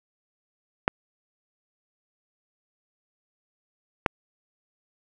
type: clicks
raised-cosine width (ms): 0.5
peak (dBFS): -4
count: 2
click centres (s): 0.879 / 4.062
effects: none